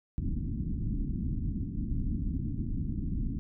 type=low-pass noise; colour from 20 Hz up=pink; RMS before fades=-32 dBFS; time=0.18-3.39 s; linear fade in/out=0 ms; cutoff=290 Hz; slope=48 dB/octave; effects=none